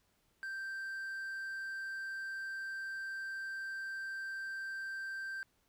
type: tone with quantisation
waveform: triangle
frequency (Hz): 1568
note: G6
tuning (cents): 0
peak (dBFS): -37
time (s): 0.43-5.43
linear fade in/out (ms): 0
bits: 11
effects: pink hiss -75 dBFS RMS until 5.68 s